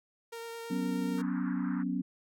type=tone with vibrato; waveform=sawtooth; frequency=461.6 Hz; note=A#4; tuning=17 cents flat; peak=-36 dBFS; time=0.32-1.22 s; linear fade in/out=10 ms; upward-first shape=square; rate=9.3 Hz; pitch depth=8 cents each way
type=chord; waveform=sine; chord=F# suspended fourth; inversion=none; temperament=just; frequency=185 / 246.7 / 277.5 Hz; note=F#3 / B3 / C#4; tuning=0 / -2 / +2 cents; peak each=-34 dBFS; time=0.7-2.02 s; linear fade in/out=10 ms
type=band-pass noise; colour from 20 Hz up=white; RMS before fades=-47 dBFS; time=1.17-1.84 s; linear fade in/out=20 ms; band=920 to 1700 Hz; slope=48 dB/octave
effects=none